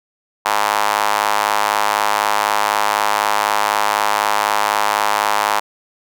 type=tone with high-pass filter; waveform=square; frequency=52 Hz; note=G#1; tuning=3 cents sharp; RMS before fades=-17 dBFS; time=0.45-5.6 s; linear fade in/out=10 ms; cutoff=910 Hz; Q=2.7; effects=none